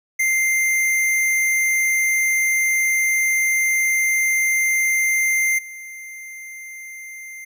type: tone with level steps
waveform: square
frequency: 2093 Hz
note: C7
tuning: in tune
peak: -17 / -34 dBFS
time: 0.19-7.45 s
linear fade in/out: 10 ms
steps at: 5.58 s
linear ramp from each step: 10 ms
effects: none